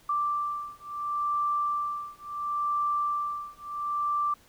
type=beating tone pair; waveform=sine; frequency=1174.7 / 1175.42 Hz; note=D6 / D6; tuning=0 / +1 cents; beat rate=0.72 Hz; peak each=-30 dBFS; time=0.09-4.34 s; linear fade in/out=5 ms; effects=pink hiss -59 dBFS RMS until 4.48 s